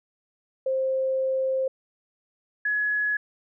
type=tone pair in turn; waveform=sine; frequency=527 / 1689.1 Hz; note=C5 / G#6; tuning=+12 / +29 cents; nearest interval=octave + minor sixth; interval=2017 cents; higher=second; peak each=-22 / -22 dBFS; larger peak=neither; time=0.66-1.68 / 2.65-3.17 s; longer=first; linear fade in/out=5 ms; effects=none